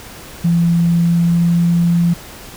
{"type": "tone with pitch glide", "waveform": "sine", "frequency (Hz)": [169.9, 171.28], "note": ["F3", "F3"], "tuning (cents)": [-47, -33], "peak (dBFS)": -10, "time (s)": [0.44, 2.14], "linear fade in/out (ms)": 10, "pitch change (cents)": 14, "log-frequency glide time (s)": [0.89, 1.72], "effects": ["pink hiss -35 dBFS RMS until 2.56 s"]}